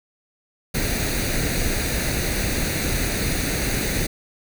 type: noise with comb filter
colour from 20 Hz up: pink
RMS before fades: -23 dBFS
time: 0.74-4.07 s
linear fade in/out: 10 ms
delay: 0.47 ms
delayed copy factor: +0.65
effects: none